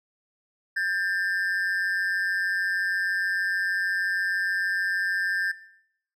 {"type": "ring-modulated tone", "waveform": "triangle", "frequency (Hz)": 1690, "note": "G#6", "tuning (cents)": 30, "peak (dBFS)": -19, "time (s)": [0.76, 5.52], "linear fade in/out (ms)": 10, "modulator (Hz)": 93.2, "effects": ["noise-tail reverb RT60 0.8 s tail -20 dB re dry"]}